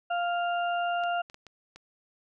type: harmonic tone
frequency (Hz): 698.5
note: F5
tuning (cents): 0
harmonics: 1 / 2 / 4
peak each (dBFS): -27 / -33 / -39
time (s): 0.1-1.22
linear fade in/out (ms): 10
type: clicks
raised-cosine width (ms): 0.2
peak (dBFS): -30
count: 5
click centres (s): 1.037 / 1.299 / 1.344 / 1.467 / 1.76
effects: none